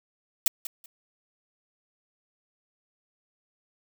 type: noise with echo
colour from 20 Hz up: blue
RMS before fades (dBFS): -20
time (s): 0.46-0.48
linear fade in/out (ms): 2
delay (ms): 190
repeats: 2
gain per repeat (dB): -14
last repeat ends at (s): 0.86
effects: none